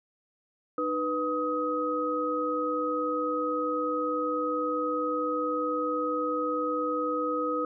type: tone cluster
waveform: sine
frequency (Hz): 304.7 / 494.5 / 1261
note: D#4 / B4 / D#6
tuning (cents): -36 / +2 / +23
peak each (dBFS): -32 / -30 / -30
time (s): 0.78-7.65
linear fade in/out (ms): 2
effects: none